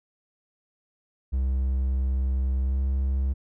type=tone with pitch glide; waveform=triangle; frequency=65.41 to 66.9 Hz; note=C2 to C2; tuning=0 to +39 cents; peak=-20 dBFS; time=1.32-3.34 s; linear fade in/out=20 ms; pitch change=+39 cents; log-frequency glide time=2.64-2.79 s; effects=none

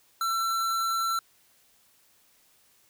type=tone; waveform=square; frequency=1345 Hz; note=E6; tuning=34 cents sharp; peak=-26 dBFS; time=0.21-1.19 s; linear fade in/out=2 ms; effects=white hiss -63 dBFS RMS until 2.89 s

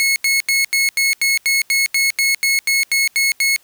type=tone bursts; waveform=sawtooth; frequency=2183 Hz; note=C#7; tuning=27 cents flat; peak=-10 dBFS; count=15; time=0-3.562 s; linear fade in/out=0 ms; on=160 ms; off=83 ms; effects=white hiss -54 dBFS RMS until 3.63 s

